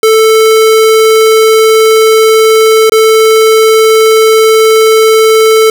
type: tone with dropouts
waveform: square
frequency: 440.7 Hz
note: A4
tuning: 3 cents sharp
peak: -3 dBFS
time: 0.03-5.7 s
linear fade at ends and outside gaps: 2 ms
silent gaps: 2.896-2.92 s
effects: none